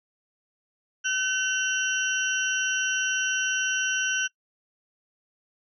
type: tone cluster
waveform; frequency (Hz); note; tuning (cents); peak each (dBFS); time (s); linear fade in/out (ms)
sine; 1524 / 2750 / 3054 / 5800; G6 / F7 / G7 / F#8; -49 / -27 / -46 / -35; -26 / -31 / -32 / -29; 1.04-4.28; 20
effects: noise-tail reverb RT60 0.1 s tail -22 dB re dry